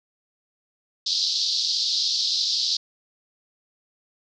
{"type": "band-pass noise", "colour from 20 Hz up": "white", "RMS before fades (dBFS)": -24, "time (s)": [1.06, 2.77], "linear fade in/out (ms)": 5, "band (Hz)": [3800, 5100], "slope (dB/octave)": 48, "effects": []}